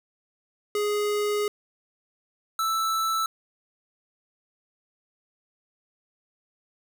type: tone pair in turn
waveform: square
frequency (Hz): 415.7 / 1319.8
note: G#4 / E6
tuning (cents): +2 / +2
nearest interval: octave + minor sixth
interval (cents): 2000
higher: second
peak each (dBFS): -24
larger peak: neither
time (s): 0.75-1.48 / 2.59-3.26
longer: first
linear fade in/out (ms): 2
effects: none